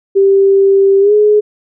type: tone with pitch glide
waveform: sine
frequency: 392 to 420.1 Hz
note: G4 to G#4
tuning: 0 to +20 cents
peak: -5 dBFS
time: 0.15-1.41 s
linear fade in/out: 20 ms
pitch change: +120 cents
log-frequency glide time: 1-1.13 s
effects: none